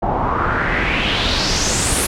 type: noise with low-pass filter sweep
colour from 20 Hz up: pink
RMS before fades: -18 dBFS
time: 0.02-2.07 s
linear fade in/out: 10 ms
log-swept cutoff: 740 to 11000 Hz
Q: 3.5
effects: none